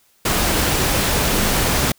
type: tone in noise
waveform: sine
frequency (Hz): 206.3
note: G#3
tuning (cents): -11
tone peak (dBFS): -26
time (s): 1.34-1.62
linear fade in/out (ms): 5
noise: pink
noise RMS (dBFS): -18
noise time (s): 0.25-1.92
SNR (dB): -11
effects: white hiss -58 dBFS RMS until 1.98 s